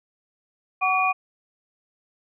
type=tone cluster; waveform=sine; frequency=747 / 1136 / 2441 Hz; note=F#5 / C#6 / D#7; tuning=+16 / +42 / -34 cents; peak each=-23 dBFS; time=0.81-1.13 s; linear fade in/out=20 ms; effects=none